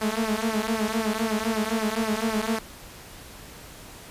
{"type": "tone with flanger", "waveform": "sawtooth", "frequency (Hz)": 220, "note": "A3", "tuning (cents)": 0, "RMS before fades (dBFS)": -26, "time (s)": [0.01, 2.59], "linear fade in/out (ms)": 5, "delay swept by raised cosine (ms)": [0.26, 4.96], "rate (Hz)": 3.9, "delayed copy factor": -0.85, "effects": ["pink hiss -44 dBFS RMS until 4.1 s", "resampled to 32000 Hz"]}